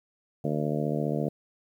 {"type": "harmonic tone", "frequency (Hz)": 74.9, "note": "D2", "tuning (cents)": 35, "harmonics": [2, 3, 4, 5, 6, 7, 8, 9], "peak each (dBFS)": [-30, -32, -34, -38, -34, -37, -36, -38], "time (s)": [0.44, 1.29], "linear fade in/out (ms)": 5, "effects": ["10-bit"]}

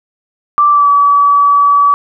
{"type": "tone with pitch glide", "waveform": "sine", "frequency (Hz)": [1172, 1144.6], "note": ["D6", "D6"], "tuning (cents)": [-4, -45], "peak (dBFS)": -5, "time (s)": [0.58, 1.94], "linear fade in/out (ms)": 0, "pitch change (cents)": -41, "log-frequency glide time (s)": [0.7, 0.89], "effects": []}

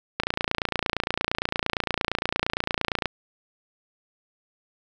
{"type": "click train", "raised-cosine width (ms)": 0.3, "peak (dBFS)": -7, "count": 83, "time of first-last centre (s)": [0.2, 3.057], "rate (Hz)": 28.7, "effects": []}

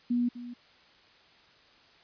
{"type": "tone with echo", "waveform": "sine", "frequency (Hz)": 242.1, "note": "B3", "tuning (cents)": -34, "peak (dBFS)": -24, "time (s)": [0.1, 0.29], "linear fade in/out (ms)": 10, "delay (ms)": 250, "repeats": 1, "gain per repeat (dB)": -14, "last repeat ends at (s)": 0.54, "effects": ["white hiss -59 dBFS RMS until 2.03 s", "resampled to 11025 Hz"]}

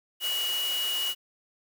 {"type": "tone in noise", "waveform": "sine", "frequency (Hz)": 2925, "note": "F#7", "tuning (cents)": -21, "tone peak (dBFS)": -27, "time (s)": [0.2, 1.15], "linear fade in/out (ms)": 50, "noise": "white", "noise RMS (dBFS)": -35, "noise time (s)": [0.2, 1.15], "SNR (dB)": 5, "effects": ["high-pass 400 Hz 12 dB/octave"]}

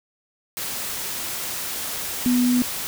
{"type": "tone in noise", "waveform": "sine", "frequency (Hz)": 246.9, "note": "B3", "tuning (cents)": 0, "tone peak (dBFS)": -16, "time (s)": [2.26, 2.62], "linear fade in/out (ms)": 0, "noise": "white", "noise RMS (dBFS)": -29, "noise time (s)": [0.57, 2.87], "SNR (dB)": 10, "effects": []}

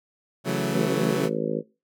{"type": "chord", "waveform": "20% pulse", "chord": "F# minor seventh", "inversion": "second", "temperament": "equal with one note detuned", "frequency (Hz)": [138.59, 166.25, 185, 220], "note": ["C#3", "E3", "F#3", "A3"], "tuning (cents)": [0, 15, 0, 0], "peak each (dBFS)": [-24, -27, -23, -25], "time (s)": [0.44, 1.3], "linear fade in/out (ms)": 50}
{"type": "harmonic tone", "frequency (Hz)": 54.1, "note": "A1", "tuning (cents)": -29, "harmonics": [3, 4, 5, 6, 7, 8, 9, 10], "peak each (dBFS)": [-33, -31, -33, -35, -31, -34, -30, -34], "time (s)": [0.72, 1.63], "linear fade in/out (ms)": 50}
{"effects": ["noise-tail reverb RT60 0.3 s tail -22 dB re dry"]}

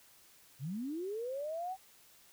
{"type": "linear sweep", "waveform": "sine", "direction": "up", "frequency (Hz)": [118.8, 774], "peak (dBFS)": -36, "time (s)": [0.59, 1.77], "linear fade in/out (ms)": 50, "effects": ["white hiss -62 dBFS RMS until 2.32 s"]}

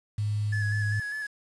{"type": "tone with pitch glide", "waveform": "sine", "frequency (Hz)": [104.9, 105.57], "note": ["G#2", "G#2"], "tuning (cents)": [18, 29], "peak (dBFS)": -25, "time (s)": [0.18, 1], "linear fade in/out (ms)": 5, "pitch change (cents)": 11, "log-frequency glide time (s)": [0.46, 0.86]}
{"type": "tone with vibrato", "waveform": "triangle", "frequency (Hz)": 1700, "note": "G#6", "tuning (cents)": 40, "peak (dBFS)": -29, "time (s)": [0.52, 1.27], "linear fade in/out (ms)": 10, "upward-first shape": "square", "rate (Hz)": 5, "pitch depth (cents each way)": 27}
{"effects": ["resampled to 22050 Hz", "8-bit"]}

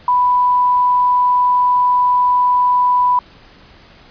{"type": "tone", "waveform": "sine", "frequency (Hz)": 990, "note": "B5", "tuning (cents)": 4, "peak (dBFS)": -10, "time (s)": [0.08, 3.19], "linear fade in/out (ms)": 2, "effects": ["pink hiss -44 dBFS RMS until 4.1 s", "resampled to 11025 Hz"]}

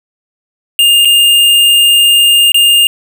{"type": "tone with dropouts", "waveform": "square", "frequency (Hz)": 2818, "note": "F7", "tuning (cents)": 15, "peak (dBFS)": -5, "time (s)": [0.79, 2.87], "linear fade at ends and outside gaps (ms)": 1, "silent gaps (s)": [[1.049, 1.054], [2.519, 2.544]], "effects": []}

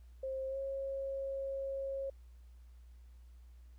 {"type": "tone with pitch glide", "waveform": "sine", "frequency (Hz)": [530, 543.6], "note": ["C5", "C#5"], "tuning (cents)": [22, -34], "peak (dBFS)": -36, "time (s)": [0.23, 2.1], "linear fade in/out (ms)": 5, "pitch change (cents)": 44, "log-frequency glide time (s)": [0.48, 0.57], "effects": ["added 60 Hz sine -53 dBFS peak until 3.78 s", "pink hiss -75 dBFS RMS until 3.78 s"]}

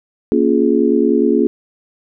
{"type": "chord", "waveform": "sine", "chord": "Bb minor seventh", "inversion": "none", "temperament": "just", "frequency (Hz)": [233.1, 279.7, 349.6, 419.5], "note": ["Bb3", "Db4", "F4", "Ab4"], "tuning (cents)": [0, 16, 2, 17], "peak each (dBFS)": -16, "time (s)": [0.32, 1.47], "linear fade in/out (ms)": 0, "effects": []}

